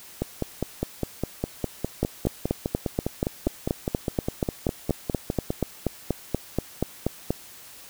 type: two click trains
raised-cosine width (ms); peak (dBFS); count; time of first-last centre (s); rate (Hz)
2; -11 / -9; 27 / 23; 0.22-5.505 / 2.03-7.306; 4.92 / 4.17
effects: white hiss -46 dBFS RMS until 7.89 s